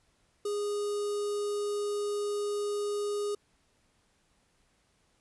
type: tone with notch filter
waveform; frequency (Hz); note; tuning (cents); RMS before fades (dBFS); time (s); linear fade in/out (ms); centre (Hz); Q
square; 411.2; G#4; -17; -32; 0.45-3.35; 5; 2100; 0.67
effects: pink hiss -70 dBFS RMS until 5.2 s + resampled to 24000 Hz